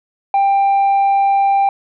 sine tone with tanh clipping, 791 Hz, G5, 15 cents sharp, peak -11 dBFS, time 0.34-1.69 s, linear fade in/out 2 ms, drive 2 dB, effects none

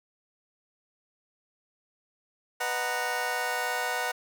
20% pulse chord, B major seventh, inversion none, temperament just, 493.9 / 617.4 / 740.8 / 926 Hz, B4 / D#5 / F#5 / A#5, 0 / -14 / +2 / -12 cents, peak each -30 / -33 / -27 / -30 dBFS, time 2.6-4.12 s, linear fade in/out 10 ms, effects none

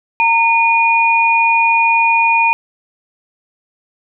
sine tone pair together, 918 / 2451 Hz, A#5 / D#7, -27 / -27 cents, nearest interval octave + perfect fourth, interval 1700 cents, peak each -12 dBFS, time 0.2-2.53 s, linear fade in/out 0 ms, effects none

